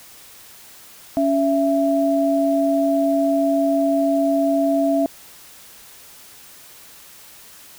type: tone pair together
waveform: sine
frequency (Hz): 280 / 666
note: C#4 / E5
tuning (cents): +18 / +18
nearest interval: octave + minor third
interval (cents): 1500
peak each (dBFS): -18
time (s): 1.17-5.06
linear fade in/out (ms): 0
effects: white hiss -44 dBFS RMS until 7.78 s